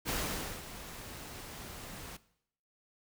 pink noise with ADSR envelope, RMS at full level -33 dBFS, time 0.05-2.17 s, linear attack 41 ms, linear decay 520 ms, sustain -13 dB, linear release 7 ms, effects noise-tail reverb RT60 0.7 s tail -18 dB re dry

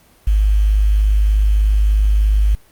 sine tone with quantisation, 51.6 Hz, G#1, 10 cents flat, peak -10 dBFS, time 0.27-2.55 s, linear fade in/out 5 ms, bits 6, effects pink hiss -51 dBFS RMS until 2.71 s + Opus 32 kbps

